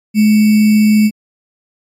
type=tone with sample-and-hold; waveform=sine; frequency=213.1 Hz; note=G#3; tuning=45 cents sharp; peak=-6 dBFS; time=0.14-1.11 s; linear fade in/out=50 ms; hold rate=2450 Hz; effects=AAC 48 kbps